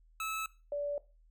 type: tone pair in turn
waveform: 25% pulse / sine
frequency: 1302 / 578.3 Hz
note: E6 / D5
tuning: -22 / -27 cents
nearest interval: octave + major second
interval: 1405 cents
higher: first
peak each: -31 / -32 dBFS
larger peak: first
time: 0.2-0.46 / 0.72-0.98 s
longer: neither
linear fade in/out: 2 ms
effects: noise-tail reverb RT60 0.3 s tail -18 dB re dry + added 40 Hz sine -60 dBFS peak until 1.3 s